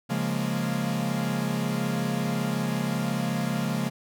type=chord; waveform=45% pulse; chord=Bb minor seventh; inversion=first; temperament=equal; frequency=138.59 / 174.61 / 207.7 / 233.1 Hz; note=Db3 / F3 / Ab3 / Bb3; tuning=0 / 0 / 0 / 0 cents; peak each=-31 dBFS; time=0.09-3.9 s; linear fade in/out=20 ms; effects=none